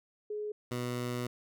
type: tone pair in turn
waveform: sine / 15% pulse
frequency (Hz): 420.8 / 122.67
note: G#4 / B2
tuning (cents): +23 / -11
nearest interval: octave + major sixth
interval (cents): 2134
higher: first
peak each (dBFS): -34 / -27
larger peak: second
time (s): 0.3-0.52 / 0.71-1.27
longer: second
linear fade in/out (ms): 5
effects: none